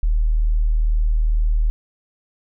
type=tone; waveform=sine; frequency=38.89 Hz; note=D#1; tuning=in tune; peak=-14 dBFS; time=0.03-1.7 s; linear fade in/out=0 ms; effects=none